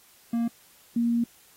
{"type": "tone pair in turn", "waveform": ["triangle", "sine"], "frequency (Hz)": [233.1, 234.9], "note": ["A#3", "A#3"], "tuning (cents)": [0, 13], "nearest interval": "unison", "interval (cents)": 13, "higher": "second", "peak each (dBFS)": -21, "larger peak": "neither", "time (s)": [[0.33, 0.48], [0.96, 1.24]], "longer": "second", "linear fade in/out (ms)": 5, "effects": ["white hiss -57 dBFS RMS until 1.56 s", "AAC 48 kbps"]}